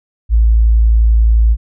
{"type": "tone", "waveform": "sine", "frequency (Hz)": 55.7, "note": "A1", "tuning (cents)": 22, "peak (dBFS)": -6, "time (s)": [0.29, 1.57], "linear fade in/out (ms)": 50, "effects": []}